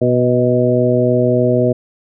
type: harmonic tone with a mistuned harmonic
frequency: 123.47 Hz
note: B2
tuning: in tune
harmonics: 1 / 2 / 3 / 4 / 5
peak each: -17 / -17 / -17 / -17 / -17 dBFS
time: 0.01-1.73 s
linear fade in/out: 10 ms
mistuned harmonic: 5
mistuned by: +18 cents
effects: none